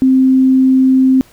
sine tone, 261.7 Hz, C4, in tune, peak -6 dBFS, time 0.02-1.21 s, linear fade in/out 0 ms, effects pink hiss -46 dBFS RMS until 1.32 s

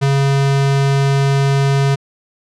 square tone, 138.2 Hz, C#3, 5 cents flat, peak -12 dBFS, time 0.01-1.96 s, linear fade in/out 20 ms, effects low-pass 7000 Hz 12 dB/octave

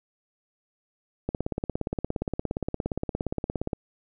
click train, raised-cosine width 2 ms, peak -14 dBFS, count 43, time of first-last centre 1.29-3.732 s, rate 17.2 Hz, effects none

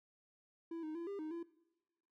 triangle tone with pitch steps, 332.4 / 310.7 / 338.4 / 399.9 / 311.1 / 338.2 Hz, E4 / D#4 / E4 / G4 / D#4 / E4, +15 / -2 / +45 / +35 / 0 / +44 cents, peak -39 dBFS, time 0.71-1.43 s, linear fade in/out 5 ms, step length 120 ms, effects noise-tail reverb RT60 1.0 s tail -20 dB re dry

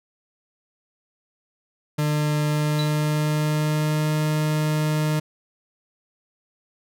40% pulse tone with pitch glide, 150.1 to 153.25 Hz, D3 to D#3, +38 to -26 cents, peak -19 dBFS, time 1.98-5.2 s, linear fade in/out 10 ms, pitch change +36 cents, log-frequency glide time 2.48-4.13 s
sine tone with exponential decay, 3951 Hz, B7, in tune, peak -25 dBFS, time 2.79-3 s, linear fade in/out 1 ms, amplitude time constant 44 ms
effects none

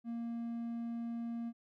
triangle tone, 233.1 Hz, A#3, in tune, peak -35 dBFS, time 0.04-1.53 s, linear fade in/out 50 ms, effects none

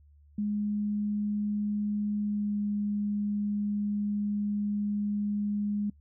sine tone with pitch glide, 207.8 to 206.2 Hz, G#3 to G#3, +1 to -12 cents, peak -27 dBFS, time 0.38-5.9 s, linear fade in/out 5 ms, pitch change -13 cents, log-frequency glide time 2.21-2.59 s, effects noise-tail reverb RT60 0.1 s tail -23 dB re dry + added 73 Hz sine -55 dBFS peak until 6 s

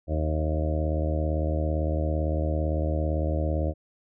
harmonic tone with a mistuned harmonic, 77.78 Hz, D#2, in tune, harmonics 1 / 2 / 3 / 4 / 5 / 6 / 7 / 8 / 9, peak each -25 / -33 / -40 / -33 / -40 / -41 / -33 / -36 / -40 dBFS, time 0.07-3.74 s, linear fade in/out 50 ms, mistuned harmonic 9, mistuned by -18 cents, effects none

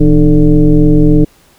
sine tone with frequency modulation, 161.7 Hz, E3, 33 cents flat, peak -3 dBFS, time 0-1.25 s, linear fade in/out 10 ms, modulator 140 Hz, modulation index 1.6, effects pink hiss -47 dBFS RMS until 1.58 s

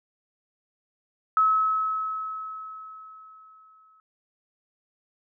sine tone with exponential decay, 1290 Hz, E6, 38 cents flat, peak -16 dBFS, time 1.37-4 s, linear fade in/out 1 ms, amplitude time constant 570 ms, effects none

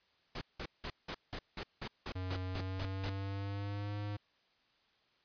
pink noise bursts, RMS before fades -41 dBFS, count 12, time 0.35-3.098 s, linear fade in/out 5 ms, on 64 ms, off 180 ms
square tone with pitch glide, 92.5 to 103.23 Hz, F#2 to G#2, 0 to -10 cents, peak -38 dBFS, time 2.15-4.17 s, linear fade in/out 10 ms, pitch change +190 cents, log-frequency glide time 2.45-3.97 s
effects white hiss -72 dBFS RMS until 5.24 s + resampled to 11025 Hz

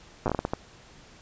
slowing click train, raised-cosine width 1 ms, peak -12 dBFS, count 9, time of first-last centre 0.26-0.535 s, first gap 8 ms, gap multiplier 1.4, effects pink hiss -52 dBFS RMS until 1.21 s + resampled to 16000 Hz

